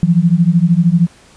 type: beating tone pair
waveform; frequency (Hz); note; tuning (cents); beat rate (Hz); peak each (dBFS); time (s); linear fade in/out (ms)
sine; 164.81 / 177.81; E3 / F3; 0 / +31; 13; -11; 0.03-1.07; 0
effects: pink hiss -45 dBFS RMS until 1.36 s + resampled to 22050 Hz